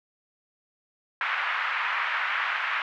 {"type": "band-pass noise", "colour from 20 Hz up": "pink", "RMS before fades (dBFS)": -28, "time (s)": [1.21, 2.82], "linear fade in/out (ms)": 2, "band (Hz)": [1100, 2400], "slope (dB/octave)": 24, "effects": []}